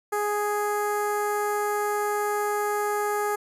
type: tone with notch filter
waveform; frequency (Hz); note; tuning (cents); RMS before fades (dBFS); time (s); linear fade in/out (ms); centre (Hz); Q
15% pulse; 415.3; G#4; 0; -26; 0.12-3.36; 10; 3800; 0.53
effects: resampled to 32000 Hz